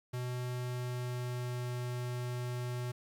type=tone with pitch glide; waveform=square; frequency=124.3 to 123.3 Hz; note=B2 to B2; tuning=+12 to -2 cents; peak=-36 dBFS; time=0.13-2.92 s; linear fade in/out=10 ms; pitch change=-14 cents; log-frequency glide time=0.51-1.71 s; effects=11-bit